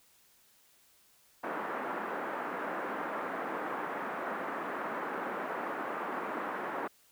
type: band-pass noise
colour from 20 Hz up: white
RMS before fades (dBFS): -37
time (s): 1.43-6.88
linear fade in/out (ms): 10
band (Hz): 220 to 1500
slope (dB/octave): 24
effects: white hiss -65 dBFS RMS until 7.11 s